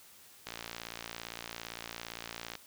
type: click train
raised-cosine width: 0.2 ms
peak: -22 dBFS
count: 121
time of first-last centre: 0.47-2.553 s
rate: 57.6 Hz
effects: white hiss -57 dBFS RMS until 2.66 s